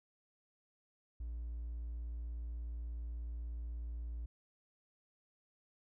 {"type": "tone with hard clipping", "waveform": "triangle", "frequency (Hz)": 58.27, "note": "A#1", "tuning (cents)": 0, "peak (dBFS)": -40, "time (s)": [1.2, 4.26], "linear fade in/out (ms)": 5, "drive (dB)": 4, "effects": []}